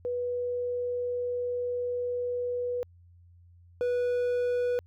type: tone pair in turn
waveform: sine / triangle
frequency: 490 / 490 Hz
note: B4 / B4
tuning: -14 / -14 cents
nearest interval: unison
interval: 0 cents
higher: neither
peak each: -28 / -23 dBFS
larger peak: second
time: 0.05-2.83 / 3.81-4.79 s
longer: first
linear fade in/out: 0 ms
effects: added 87 Hz sine -53 dBFS peak until 4.86 s